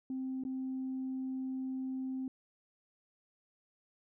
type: tone with dropouts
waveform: sine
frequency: 261.6 Hz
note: C4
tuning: in tune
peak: -34 dBFS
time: 0.1-2.28 s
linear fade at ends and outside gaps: 2 ms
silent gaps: 0.437-0.45 s
effects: tanh soft clip ceiling -31 dBFS